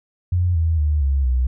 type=tone with pitch steps; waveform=sine; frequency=89 / 81.61 / 74.84 / 68.63 / 62.93 Hz; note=F2 / E2 / D2 / C#2 / B1; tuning=+33 / -17 / +33 / -17 / +33 cents; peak=-15 dBFS; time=0.32-1.47 s; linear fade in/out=5 ms; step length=230 ms; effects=none